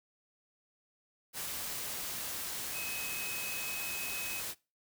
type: tone in noise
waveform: sine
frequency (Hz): 2547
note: D#7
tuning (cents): +40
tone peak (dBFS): -40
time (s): 2.72-4.43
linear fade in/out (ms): 50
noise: white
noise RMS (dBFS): -39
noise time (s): 1.33-4.55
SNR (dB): -4
effects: noise-tail reverb RT60 0.3 s tail -23 dB re dry